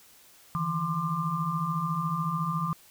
sine tone cluster, 151.8 / 165.7 / 1045 / 1192 Hz, D#3 / E3 / C6 / D6, -42 / +9 / -2 / +25 cents, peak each -35 / -30 / -35 / -31 dBFS, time 0.55-2.73 s, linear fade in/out 0 ms, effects white hiss -56 dBFS RMS until 2.9 s

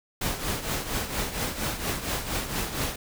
pink noise with tremolo, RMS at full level -27 dBFS, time 0.21-2.96 s, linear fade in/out 5 ms, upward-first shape triangle, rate 4.3 Hz, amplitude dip 70%, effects none

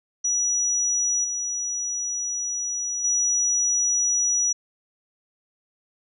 sine tone with level steps, 5850 Hz, F#8, 21 cents flat, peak -20 / -25 / -19 dBFS, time 0.24-4.53 s, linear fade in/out 10 ms, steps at 1.24 / 3.04 s, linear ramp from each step 5 ms, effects none

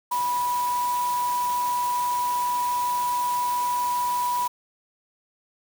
sine tone in noise, 980 Hz, B5, 14 cents flat, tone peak -22 dBFS, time 0.11-4.48 s, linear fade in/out 10 ms, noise white, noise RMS -36 dBFS, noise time 0.11-4.48 s, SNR +11 dB, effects none

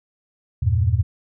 sine chord, E diminished, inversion none, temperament equal, 82.41 / 98 / 116.54 Hz, E2 / G2 / Bb2, 0 / 0 / 0 cents, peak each -20 dBFS, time 0.62-1.03 s, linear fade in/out 10 ms, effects none

